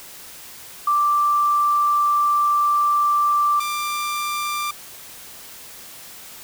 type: tone pair in turn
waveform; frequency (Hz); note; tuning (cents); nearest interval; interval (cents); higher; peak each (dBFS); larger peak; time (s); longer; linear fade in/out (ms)
sine / sawtooth; 1174.7 / 1184.9; D6 / D6; 0 / +15; unison; 15; second; -15 / -19; first; 0.87-3.6 / 3.6-4.71; first; 5
effects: white hiss -40 dBFS RMS until 6.43 s